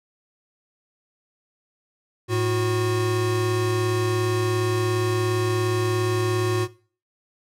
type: tone pair together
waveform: square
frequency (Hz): 108.8 / 363.6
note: A2 / F#4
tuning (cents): -19 / -30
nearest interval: octave + major sixth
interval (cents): 2089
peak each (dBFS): -24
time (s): 2.28-6.68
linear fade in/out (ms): 50
effects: noise-tail reverb RT60 0.4 s tail -18 dB re dry + low-pass 12000 Hz 12 dB/octave